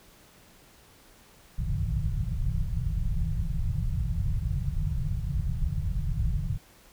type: low-pass noise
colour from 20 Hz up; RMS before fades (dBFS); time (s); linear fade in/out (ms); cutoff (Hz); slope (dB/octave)
pink; -28; 1.58-6.58; 10; 170; 96
effects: pink hiss -56 dBFS RMS until 6.92 s